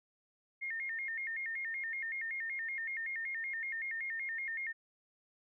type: tone with vibrato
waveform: sine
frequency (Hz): 1970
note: B6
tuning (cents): -5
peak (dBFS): -36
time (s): 0.61-4.73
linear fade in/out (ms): 20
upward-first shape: square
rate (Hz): 5.3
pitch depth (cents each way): 140
effects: none